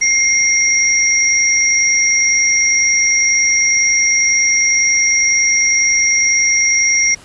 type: tone pair together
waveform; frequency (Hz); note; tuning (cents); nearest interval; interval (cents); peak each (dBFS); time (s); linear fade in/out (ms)
sine; 2126 / 5676; C7 / F8; +27 / +27; octave + perfect fourth; 1700; -13; 0.01-7.15; 10
effects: pink hiss -41 dBFS RMS until 7.24 s + resampled to 24000 Hz